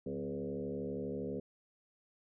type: tone with frequency modulation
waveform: sine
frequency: 334.4 Hz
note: E4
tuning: 25 cents sharp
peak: -36 dBFS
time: 0.06-1.4 s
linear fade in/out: 5 ms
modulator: 72.5 Hz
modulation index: 2.6
effects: none